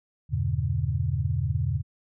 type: chord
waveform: sine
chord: E diminished seventh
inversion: none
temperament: just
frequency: 82.41 / 98.89 / 118.67 / 142.4 Hz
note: E2 / G2 / Bb2 / Db3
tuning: 0 / +16 / +31 / +47 cents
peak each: -29 dBFS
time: 0.29-1.83 s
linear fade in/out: 50 ms
effects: none